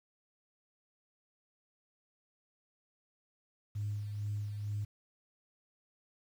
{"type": "tone with tremolo", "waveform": "sine", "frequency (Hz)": 103.83, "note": "G#2", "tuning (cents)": 0, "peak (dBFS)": -32, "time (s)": [3.75, 4.85], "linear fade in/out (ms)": 10, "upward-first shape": "sine", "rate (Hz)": 2.2, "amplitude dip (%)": 45, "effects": ["tanh soft clip ceiling -29 dBFS", "10-bit"]}